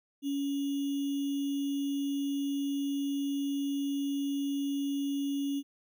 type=tone with sample-and-hold; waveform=sine; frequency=280 Hz; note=C#4; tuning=18 cents sharp; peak=-29 dBFS; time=0.22-5.63 s; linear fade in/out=50 ms; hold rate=3150 Hz; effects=none